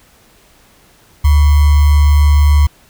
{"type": "tone with sample-and-hold", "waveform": "sine", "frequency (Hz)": 73.3, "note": "D2", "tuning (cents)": -3, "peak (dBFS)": -5, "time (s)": [1.24, 2.67], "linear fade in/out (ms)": 10, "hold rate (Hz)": 1050, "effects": ["pink hiss -48 dBFS RMS until 2.89 s"]}